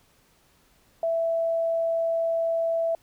sine tone, 662 Hz, E5, 7 cents sharp, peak -22 dBFS, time 1.03-2.95 s, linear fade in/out 2 ms, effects pink hiss -62 dBFS RMS until 3.02 s

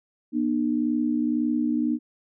sine tone pair together, 240.5 / 302.4 Hz, B3 / D#4, -46 / -49 cents, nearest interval major third, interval 397 cents, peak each -24 dBFS, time 0.32-1.99 s, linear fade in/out 50 ms, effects none

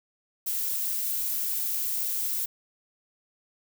violet noise, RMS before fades -29 dBFS, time 0.46-2.46 s, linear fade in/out 10 ms, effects none

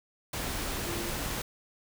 sine tone in noise, 342.7 Hz, F4, 33 cents flat, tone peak -38 dBFS, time 0.87-1.1 s, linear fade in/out 5 ms, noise pink, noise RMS -34 dBFS, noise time 0.33-1.42 s, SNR -7 dB, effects none

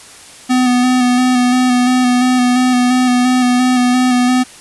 square tone with vibrato, 250.1 Hz, B3, 22 cents sharp, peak -10 dBFS, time 0.49-4.44 s, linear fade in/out 20 ms, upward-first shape square, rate 2.9 Hz, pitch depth 20 cents each way, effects white hiss -37 dBFS RMS until 4.6 s + resampled to 24000 Hz

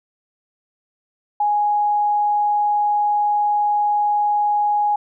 sine tone, 830.6 Hz, G#5, in tune, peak -15 dBFS, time 1.4-4.96 s, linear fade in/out 5 ms, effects none

